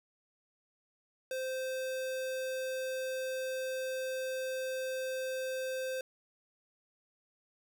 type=tone; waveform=square; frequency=520 Hz; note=C5; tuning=11 cents flat; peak=-35 dBFS; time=1.31-6.01 s; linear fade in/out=2 ms; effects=none